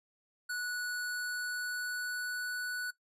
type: tone with pitch glide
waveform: square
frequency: 1472 to 1480.5 Hz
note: F#6 to F#6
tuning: -9 to +1 cents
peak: -35 dBFS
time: 0.49-2.91 s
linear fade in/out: 10 ms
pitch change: +10 cents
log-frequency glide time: 0.9-2.57 s
effects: noise-tail reverb RT60 0.1 s tail -17 dB re dry + resampled to 32000 Hz